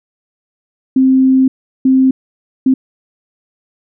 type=tone bursts at uneven times; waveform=sine; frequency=262.5 Hz; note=C4; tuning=6 cents sharp; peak=-6 dBFS; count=3; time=0.96-1.48 / 1.85-2.11 / 2.66-2.74 s; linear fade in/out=5 ms; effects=none